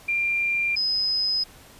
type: tone pair in turn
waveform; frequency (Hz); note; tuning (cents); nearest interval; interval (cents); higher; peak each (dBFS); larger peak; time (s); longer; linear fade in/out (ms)
sine; 2384 / 5052; D7 / D#8; +25 / +26; octave + minor second; 1301; second; -21; neither; 0.08-0.76 / 0.76-1.44; neither; 10
effects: pink hiss -49 dBFS RMS until 1.79 s + resampled to 32000 Hz